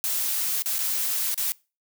blue noise with dropouts, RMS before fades -26 dBFS, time 0.04-1.52 s, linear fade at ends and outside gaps 0 ms, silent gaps 0.621-0.659 / 0.783-0.79 / 1.343-1.377 s, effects noise-tail reverb RT60 0.3 s tail -23 dB re dry

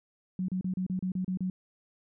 sine tone bursts, 185 Hz, F#3, in tune, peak -28 dBFS, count 9, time 0.39-1.5 s, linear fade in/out 2 ms, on 94 ms, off 33 ms, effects none

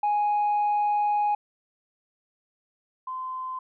sine tone pair in turn, 830.6 / 1031.6 Hz, G#5 / C6, 0 / -25 cents, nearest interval major third, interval 375 cents, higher second, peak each -19 / -30 dBFS, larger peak first, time 0.03-1.35 / 3.07-3.59 s, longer first, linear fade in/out 5 ms, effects tanh soft clip ceiling -19 dBFS

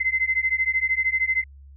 sine beating tone pair, 2056 / 2069 Hz, C7 / C7, -31 / -20 cents, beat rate 13 Hz, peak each -23 dBFS, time 0-1.44 s, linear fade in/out 10 ms, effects added 69 Hz sine -43 dBFS peak until 1.76 s

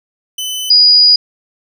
sawtooth / sine tone pair in turn, 3020 / 4907 Hz, F#7 / D#8, +35 / -25 cents, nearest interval minor sixth, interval 840 cents, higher second, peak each -15 / -4 dBFS, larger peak second, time 0.38-0.7 / 0.7-1.16 s, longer second, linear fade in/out 5 ms, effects none

